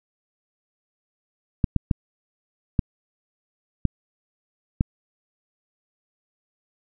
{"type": "clicks", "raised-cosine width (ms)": 5, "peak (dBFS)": -6, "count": 6, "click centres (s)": [1.642, 1.763, 1.912, 2.792, 3.853, 4.809], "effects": []}